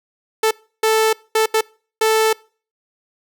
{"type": "tone bursts at uneven times", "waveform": "sawtooth", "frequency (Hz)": 440, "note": "A4", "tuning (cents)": 0, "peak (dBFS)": -9, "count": 5, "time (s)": [[0.43, 0.51], [0.83, 1.13], [1.35, 1.46], [1.54, 1.61], [2.01, 2.33]], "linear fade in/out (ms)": 5, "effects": ["noise-tail reverb RT60 0.4 s tail -24 dB re dry"]}